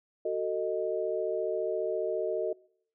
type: chord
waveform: sine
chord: D# diminished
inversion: first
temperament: just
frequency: 373.4 / 448 / 622.3 Hz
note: F#4 / A4 / D#5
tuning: +16 / +31 / 0 cents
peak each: -33 / -32 / -32 dBFS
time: 0.25-2.53 s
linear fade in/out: 5 ms
effects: noise-tail reverb RT60 0.6 s tail -24 dB re dry